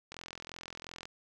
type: click train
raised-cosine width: 0.2 ms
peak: -26 dBFS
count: 41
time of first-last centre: 0.12-1.055 s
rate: 42.8 Hz
effects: none